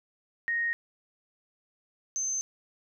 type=tone pair in turn; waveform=sine; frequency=1864.7 / 6236 Hz; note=A#6 / G8; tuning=0 / -10 cents; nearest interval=octave + major sixth; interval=2090 cents; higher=second; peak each=-26 / -28 dBFS; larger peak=first; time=0.48-0.73 / 2.16-2.41 s; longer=neither; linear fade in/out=0 ms; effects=none